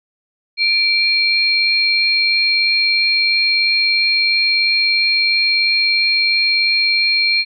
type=tone pair together; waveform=sine; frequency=2349 / 4227 Hz; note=D7 / C8; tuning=0 / +17 cents; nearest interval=minor seventh; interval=1017 cents; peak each=-15 dBFS; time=0.57-7.45 s; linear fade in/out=50 ms; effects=none